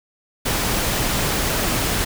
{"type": "noise", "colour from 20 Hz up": "pink", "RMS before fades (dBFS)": -21, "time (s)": [0.45, 2.05], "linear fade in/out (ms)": 10, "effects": []}